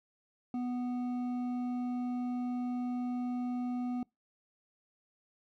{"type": "tone with hard clipping", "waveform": "sine", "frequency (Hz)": 246.9, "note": "B3", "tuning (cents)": 0, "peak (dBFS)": -34, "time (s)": [0.54, 4.03], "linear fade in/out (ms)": 2, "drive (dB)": 7, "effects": ["noise-tail reverb RT60 0.2 s tail -25 dB re dry"]}